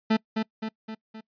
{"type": "tone with echo", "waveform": "40% pulse", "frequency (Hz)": 220, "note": "A3", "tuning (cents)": 0, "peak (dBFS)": -18, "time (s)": [0.1, 0.17], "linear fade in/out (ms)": 10, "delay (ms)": 260, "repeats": 4, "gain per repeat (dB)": -5, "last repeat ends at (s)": 1.21, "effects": ["noise-tail reverb RT60 0.1 s tail -25 dB re dry", "resampled to 11025 Hz"]}